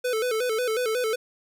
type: tone with vibrato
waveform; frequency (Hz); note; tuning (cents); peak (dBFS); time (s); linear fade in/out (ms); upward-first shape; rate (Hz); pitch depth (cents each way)
square; 468.1; A#4; +7; -24; 0.04-1.16; 10; square; 5.5; 110
effects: none